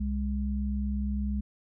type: tone pair together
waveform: sine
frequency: 64.79 / 205.7 Hz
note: C2 / G#3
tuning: -16 / -16 cents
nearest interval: octave + minor sixth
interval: 2000 cents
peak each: -29 / -31 dBFS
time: 0-1.41 s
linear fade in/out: 10 ms
effects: none